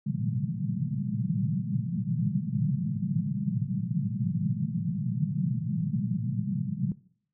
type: band-pass noise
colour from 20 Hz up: white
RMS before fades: -29 dBFS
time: 0.06-6.92 s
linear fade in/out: 2 ms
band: 110 to 210 Hz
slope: 96 dB/octave
effects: noise-tail reverb RT60 0.6 s tail -21 dB re dry